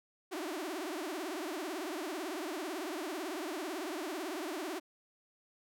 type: tone with vibrato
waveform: sawtooth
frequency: 337.3 Hz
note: E4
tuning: 40 cents sharp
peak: -33 dBFS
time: 0.31-4.8 s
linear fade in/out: 20 ms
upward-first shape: triangle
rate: 18 Hz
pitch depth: 300 cents each way
effects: none